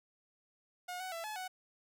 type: tone with pitch steps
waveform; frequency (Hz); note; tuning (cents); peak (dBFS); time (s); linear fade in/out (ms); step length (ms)
sawtooth; 720 / 746 / 667 / 856 / 743; F#5 / F#5 / E5 / A5 / F#5; -47 / +14 / +20 / -48 / +7; -36; 0.88-1.48; 10; 120
effects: none